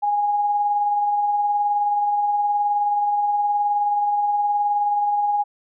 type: tone with tremolo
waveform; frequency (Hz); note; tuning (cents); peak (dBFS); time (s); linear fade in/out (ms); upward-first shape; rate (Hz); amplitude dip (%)
sine; 824; G#5; -14; -16; 0.02-5.44; 20; sine; 19; 30
effects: none